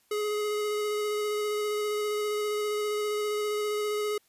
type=tone with vibrato; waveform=square; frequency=420 Hz; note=G#4; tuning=19 cents sharp; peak=-28 dBFS; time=0.11-4.18 s; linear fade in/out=5 ms; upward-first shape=square; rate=15 Hz; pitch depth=10 cents each way; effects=white hiss -67 dBFS RMS until 4.28 s + resampled to 32000 Hz

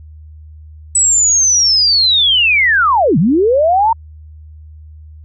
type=linear two-way sweep; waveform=sine; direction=down then up; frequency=7970 to 138.59 to 933 Hz; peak=-8 dBFS; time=0.95-3.93 s; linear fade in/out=5 ms; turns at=3.18 s; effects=added 77 Hz sine -33 dBFS peak until 5.24 s

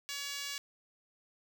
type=tone with high-pass filter; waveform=5% pulse; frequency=565 Hz; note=C#5; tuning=33 cents sharp; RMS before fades=-40 dBFS; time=0.09-0.58 s; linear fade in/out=0 ms; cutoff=1700 Hz; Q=0.86; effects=none

